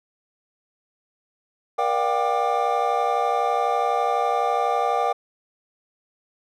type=tone cluster; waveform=triangle; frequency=475.7 / 590 / 715 / 787 / 1188 Hz; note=A#4 / D5 / F5 / G5 / D6; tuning=+35 / +8 / +41 / +7 / +20 cents; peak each=-25 / -27 / -23 / -22 / -25 dBFS; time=1.78-5.13 s; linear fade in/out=10 ms; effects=none